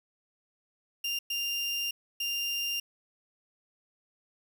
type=tone bursts at uneven times; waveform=30% pulse; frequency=2794 Hz; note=F7; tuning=in tune; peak=-27 dBFS; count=3; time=1.04-1.19 / 1.3-1.91 / 2.2-2.8 s; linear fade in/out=5 ms; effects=9-bit